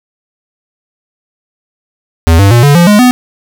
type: tone with pitch steps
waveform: square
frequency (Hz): 82.41 / 99.14 / 119.27 / 143.48 / 172.62 / 207.7 / 249.8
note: E2 / G2 / A#2 / D3 / F3 / G#3 / B3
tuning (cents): 0 / +20 / +40 / -40 / -20 / 0 / +20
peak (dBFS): -3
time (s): 2.27-3.11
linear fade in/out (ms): 0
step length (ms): 120
effects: none